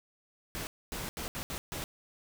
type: noise bursts at uneven times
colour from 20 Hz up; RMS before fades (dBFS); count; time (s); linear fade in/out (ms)
pink; -38; 6; 0.55-0.67 / 0.92-1.09 / 1.17-1.28 / 1.35-1.43 / 1.5-1.58 / 1.72-1.84; 0
effects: none